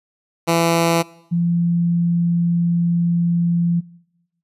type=tone pair in turn; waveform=10% pulse / sine; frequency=167.4 / 171.31 Hz; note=E3 / F3; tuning=+27 / -33 cents; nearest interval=unison; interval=40 cents; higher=second; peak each=-6 / -15 dBFS; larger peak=first; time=0.47-1.03 / 1.31-3.81 s; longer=second; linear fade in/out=20 ms; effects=noise-tail reverb RT60 1.0 s tail -24 dB re dry + resampled to 32000 Hz